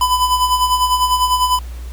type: tone with tremolo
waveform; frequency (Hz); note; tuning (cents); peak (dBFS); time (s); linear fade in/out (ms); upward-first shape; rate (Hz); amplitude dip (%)
square; 1002; B5; +25; -11; 0.01-1.59; 2; sine; 10; 60
effects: added 60 Hz sine -26 dBFS peak until 1.92 s + pink hiss -43 dBFS RMS until 1.92 s